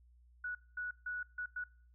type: tone bursts at uneven times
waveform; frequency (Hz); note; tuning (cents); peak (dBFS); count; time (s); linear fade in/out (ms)
sine; 1470; F#6; -12; -37; 5; 0.44-0.55 / 0.77-0.91 / 1.06-1.23 / 1.38-1.46 / 1.56-1.64; 5
effects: noise-tail reverb RT60 0.5 s tail -23 dB re dry + added 60 Hz sine -61 dBFS peak until 1.94 s